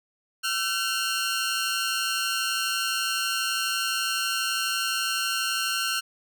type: tone cluster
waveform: 30% pulse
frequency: 1351 / 1524 / 2814 / 4285 Hz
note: E6 / G6 / F7 / C8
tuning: +42 / -49 / +12 / +40 cents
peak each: -28 dBFS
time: 0.43-6.01 s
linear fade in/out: 20 ms
effects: none